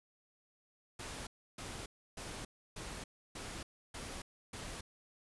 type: noise bursts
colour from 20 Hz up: pink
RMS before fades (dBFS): -45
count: 7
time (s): 0.99-4.81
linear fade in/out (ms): 5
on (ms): 280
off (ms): 310
effects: resampled to 24000 Hz